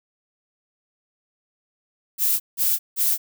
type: noise bursts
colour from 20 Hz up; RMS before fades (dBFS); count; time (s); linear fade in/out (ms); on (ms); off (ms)
violet; -20; 3; 2.18-3.18; 50; 220; 170
effects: none